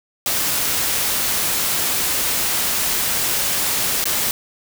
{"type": "noise with dropouts", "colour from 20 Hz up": "white", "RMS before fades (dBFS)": -20, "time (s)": [0.26, 4.31], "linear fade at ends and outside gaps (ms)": 1, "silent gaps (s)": [4.041, 4.055], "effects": []}